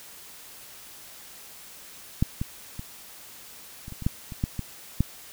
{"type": "clicks", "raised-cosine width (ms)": 5, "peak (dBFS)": [-8, -15, -22, -26, -26, -23, -10, -24, -12, -17, -8], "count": 11, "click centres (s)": [2.225, 2.415, 2.794, 3.881, 3.923, 4.023, 4.065, 4.322, 4.439, 4.593, 5.006], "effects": ["white hiss -46 dBFS RMS until 5.32 s"]}